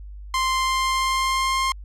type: tone with pitch glide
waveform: sawtooth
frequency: 1046.5 to 1060.5 Hz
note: C6 to C6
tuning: 0 to +23 cents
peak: -16 dBFS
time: 0.34-1.72 s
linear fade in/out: 2 ms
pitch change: +23 cents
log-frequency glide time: 0.51-1.59 s
effects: added 50 Hz sine -35 dBFS peak until 1.84 s + low-pass 9000 Hz 12 dB/octave

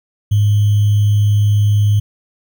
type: tone with sample-and-hold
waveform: sine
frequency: 103.6 Hz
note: G#2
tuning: 4 cents flat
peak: -9 dBFS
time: 0.31-2 s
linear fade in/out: 10 ms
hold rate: 3150 Hz
effects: none

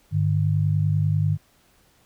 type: tone pair together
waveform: sine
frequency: 101.2 / 151.41 Hz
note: G#2 / D#3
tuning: -44 / -47 cents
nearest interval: perfect fifth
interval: 697 cents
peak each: -21 dBFS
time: 0.11-1.38 s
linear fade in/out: 50 ms
effects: pink hiss -60 dBFS RMS until 2.05 s

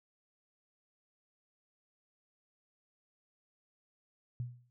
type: tone with exponential decay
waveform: sine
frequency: 121.9 Hz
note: B2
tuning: 22 cents flat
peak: -32 dBFS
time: 4.4-4.7 s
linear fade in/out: 0 ms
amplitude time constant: 65 ms
effects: none

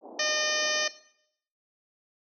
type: band-pass noise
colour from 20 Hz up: white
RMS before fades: -45 dBFS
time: 0.01-0.9 s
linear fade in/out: 50 ms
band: 240 to 840 Hz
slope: 48 dB/octave
type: harmonic tone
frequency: 609 Hz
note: D#5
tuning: 37 cents flat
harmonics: 1 / 2 / 3 / 4 / 5 / 6 / 7 / 8 / 9 / 10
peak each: -33 / -38 / -30 / -35 / -35 / -39 / -38 / -35 / -34 / -33 dBFS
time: 0.19-0.88 s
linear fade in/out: 5 ms
effects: noise-tail reverb RT60 0.7 s tail -17 dB re dry

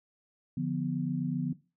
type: chord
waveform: sine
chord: B diminished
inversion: first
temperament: equal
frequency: 146.83 / 174.61 / 246.9 Hz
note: D3 / F3 / B3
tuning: 0 / 0 / 0 cents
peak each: -33 dBFS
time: 0.57-1.53 s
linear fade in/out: 5 ms
effects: noise-tail reverb RT60 0.3 s tail -17 dB re dry

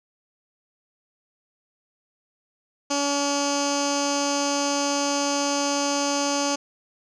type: tone with low-pass filter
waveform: 15% pulse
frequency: 283.9 Hz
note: C#4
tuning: 41 cents sharp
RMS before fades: -24 dBFS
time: 2.9-6.56 s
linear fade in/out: 10 ms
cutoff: 6000 Hz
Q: 7.4
effects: none

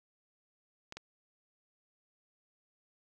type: clicks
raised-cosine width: 0.2 ms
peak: -26 dBFS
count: 2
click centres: 0.924 / 0.97 s
effects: none

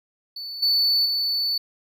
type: tone with level steps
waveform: triangle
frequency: 4482 Hz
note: C#8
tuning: 18 cents sharp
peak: -30 / -16 / -20 dBFS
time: 0.36-1.58 s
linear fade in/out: 5 ms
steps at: 0.62 / 1.05 s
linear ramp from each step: 10 ms
effects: none

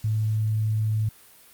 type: tone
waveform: sine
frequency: 108.6 Hz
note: A2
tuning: 22 cents flat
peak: -21 dBFS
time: 0.04-1.09 s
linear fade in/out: 5 ms
effects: white hiss -52 dBFS RMS until 1.53 s + Opus 48 kbps

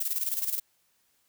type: noise with tremolo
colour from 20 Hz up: violet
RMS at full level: -28 dBFS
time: 0-0.6 s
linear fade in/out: 10 ms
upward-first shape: square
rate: 19 Hz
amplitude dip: 65%
effects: white hiss -70 dBFS RMS until 1.28 s

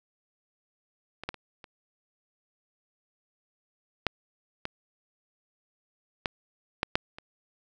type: clicks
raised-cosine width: 0.3 ms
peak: -22 / -14 / -27 / -29 / -8 / -16 / -11 / -9 / -6 / -26 dBFS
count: 10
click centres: 1.236 / 1.29 / 1.343 / 1.642 / 4.067 / 4.654 / 6.258 / 6.831 / 6.955 / 7.185 s
effects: none

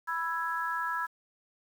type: chord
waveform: sine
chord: E major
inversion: second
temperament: equal with one note detuned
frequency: 987.8 / 1325.4 / 1661.2 Hz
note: B5 / E6 / G#6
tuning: 0 / +9 / 0 cents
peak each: -34 dBFS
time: 0.07-1.07 s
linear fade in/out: 20 ms
effects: 9-bit

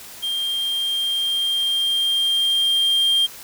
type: tone with level ramp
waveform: triangle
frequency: 3194 Hz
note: G7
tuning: 32 cents sharp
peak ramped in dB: -20 to -13 dBFS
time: 0.22-3.27 s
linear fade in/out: 20 ms
effects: white hiss -39 dBFS RMS until 3.43 s

